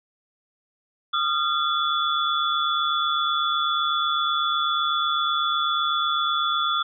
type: tone cluster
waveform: sine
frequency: 1223 / 1371 / 3444 Hz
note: D#6 / F6 / A7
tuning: -30 / -32 / -38 cents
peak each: -25 dBFS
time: 1.13-6.83 s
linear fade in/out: 10 ms
effects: none